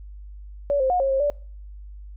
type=tone with pitch steps; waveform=sine; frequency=570 / 525 / 722 / 542 / 536 / 581 Hz; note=C#5 / C5 / F#5 / C#5 / C5 / D5; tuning=+48 / +6 / -43 / -39 / +42 / -19 cents; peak=-18 dBFS; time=0.7-1.3 s; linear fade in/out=0 ms; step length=100 ms; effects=noise-tail reverb RT60 0.5 s tail -26 dB re dry + added 50 Hz sine -37 dBFS peak until 2.16 s